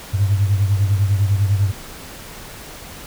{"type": "beating tone pair", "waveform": "sine", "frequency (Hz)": [98.2, 108.2], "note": ["G2", "A2"], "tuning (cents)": [4, -29], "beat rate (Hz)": 10, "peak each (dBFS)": [-14, -20], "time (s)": [0.13, 1.72], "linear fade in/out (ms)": 20, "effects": ["tanh soft clip ceiling -6 dBFS", "pink hiss -36 dBFS RMS until 3.06 s"]}